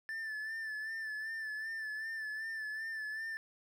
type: tone with vibrato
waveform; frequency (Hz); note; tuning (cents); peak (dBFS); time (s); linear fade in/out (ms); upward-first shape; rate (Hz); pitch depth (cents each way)
triangle; 1760; A6; 0; -36; 0.09-3.37; 0; sine; 2.6; 43
effects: none